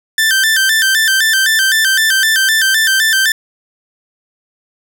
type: tone with vibrato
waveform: sawtooth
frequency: 1661.2 Hz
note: G#6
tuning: in tune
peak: -6 dBFS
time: 0.18-3.32 s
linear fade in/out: 2 ms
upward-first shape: square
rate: 3.9 Hz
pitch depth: 110 cents each way
effects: none